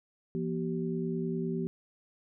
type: tone cluster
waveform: sine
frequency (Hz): 169.6 / 239.5 / 384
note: E3 / A#3 / G4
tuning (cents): +50 / +47 / -36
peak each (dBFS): -33 / -35 / -35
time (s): 0.35-1.67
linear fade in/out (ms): 0
effects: none